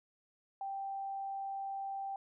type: tone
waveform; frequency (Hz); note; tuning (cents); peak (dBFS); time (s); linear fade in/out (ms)
sine; 784; G5; 0; -37; 0.61-2.16; 2
effects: none